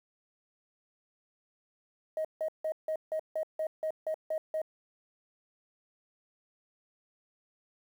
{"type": "tone bursts", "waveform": "sine", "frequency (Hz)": 629, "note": "D#5", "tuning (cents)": 19, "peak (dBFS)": -28, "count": 11, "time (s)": [2.17, 4.617], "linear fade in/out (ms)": 2, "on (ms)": 77, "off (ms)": 160, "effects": ["tanh soft clip ceiling -26 dBFS", "10-bit"]}